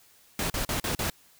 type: noise bursts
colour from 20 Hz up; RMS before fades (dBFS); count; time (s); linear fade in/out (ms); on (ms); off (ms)
pink; -29; 5; 0.39-1.1; 2; 110; 40
effects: white hiss -59 dBFS RMS until 1.39 s